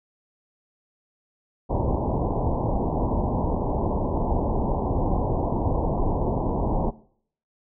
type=low-pass noise; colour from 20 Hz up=pink; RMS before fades=-24 dBFS; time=1.69-6.91 s; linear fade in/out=20 ms; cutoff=1000 Hz; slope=96 dB/octave; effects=noise-tail reverb RT60 0.6 s tail -20 dB re dry